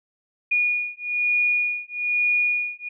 sine beating tone pair, 2445 / 2446.1 Hz, D#7 / D#7, -31 / -30 cents, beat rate 1.1 Hz, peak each -23 dBFS, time 0.51-2.89 s, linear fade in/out 10 ms, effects none

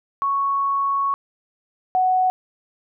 sine tone pair in turn, 1108.7 / 742.1 Hz, C#6 / F#5, 0 / +5 cents, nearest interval perfect fifth, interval 695 cents, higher first, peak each -18 / -15 dBFS, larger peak second, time 0.22-1.14 / 1.95-2.3 s, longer first, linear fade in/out 0 ms, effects none

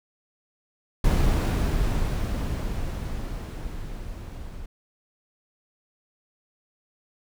brown noise with level ramp, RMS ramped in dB -19 to -39 dBFS, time 1.04-4.66 s, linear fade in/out 5 ms, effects none

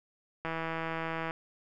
click train, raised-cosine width 0.5 ms, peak -20 dBFS, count 141, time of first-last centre 0.45-1.309 s, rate 163 Hz, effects none

